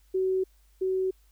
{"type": "tone pair in turn", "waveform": "sine", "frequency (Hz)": [376.4, 376.4], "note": ["F#4", "F#4"], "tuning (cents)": [30, 30], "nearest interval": "unison", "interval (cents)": 0, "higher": "neither", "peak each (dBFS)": [-23, -24], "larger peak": "first", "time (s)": [[0.14, 0.44], [0.81, 1.11]], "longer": "neither", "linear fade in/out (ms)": 10, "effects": ["added 50 Hz sine -58 dBFS peak until 1.31 s", "white hiss -68 dBFS RMS until 1.31 s"]}